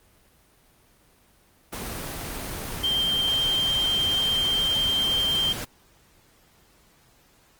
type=tone in noise; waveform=sine; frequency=3155 Hz; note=G7; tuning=10 cents sharp; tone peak=-21 dBFS; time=2.83-5.53 s; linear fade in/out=10 ms; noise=pink; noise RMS=-33 dBFS; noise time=1.72-5.65 s; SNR=+9 dB; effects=pink hiss -59 dBFS RMS until 7.59 s + Opus 24 kbps